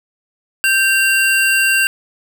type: tone pair together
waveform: square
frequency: 1568 / 2762 Hz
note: G6 / F7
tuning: 0 / -20 cents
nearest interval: minor seventh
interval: 980 cents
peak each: -15 dBFS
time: 0.64-1.87 s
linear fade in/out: 0 ms
effects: none